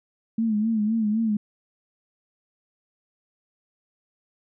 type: tone with vibrato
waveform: sine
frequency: 218.3 Hz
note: A3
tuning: 13 cents flat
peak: -20 dBFS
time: 0.38-1.37 s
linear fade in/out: 5 ms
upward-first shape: sine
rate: 3.9 Hz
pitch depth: 80 cents each way
effects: none